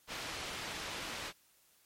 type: low-pass noise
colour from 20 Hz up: white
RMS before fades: -42 dBFS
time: 0.07-1.33 s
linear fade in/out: 50 ms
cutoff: 3800 Hz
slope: 12 dB/octave
effects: white hiss -68 dBFS RMS until 1.85 s + MP3 64 kbps